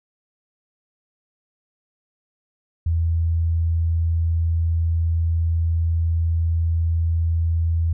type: tone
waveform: sine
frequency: 82.8 Hz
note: E2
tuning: 8 cents sharp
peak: -17 dBFS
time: 2.86-7.93 s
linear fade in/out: 5 ms
effects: none